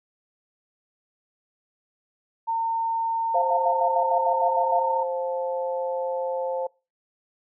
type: tone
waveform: sine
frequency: 910 Hz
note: A#5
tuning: 42 cents flat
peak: -22 dBFS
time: 2.47-5.04 s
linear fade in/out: 20 ms
type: harmonic tone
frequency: 175.2 Hz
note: F3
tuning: 6 cents sharp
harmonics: 3 / 4 / 5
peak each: -26 / -36 / -32 dBFS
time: 3.34-6.67 s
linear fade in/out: 5 ms
type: tone bursts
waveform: sine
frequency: 696 Hz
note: F5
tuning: 6 cents flat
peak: -21 dBFS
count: 10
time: 3.35-4.791 s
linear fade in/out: 5 ms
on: 73 ms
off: 79 ms
effects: noise-tail reverb RT60 0.3 s tail -25 dB re dry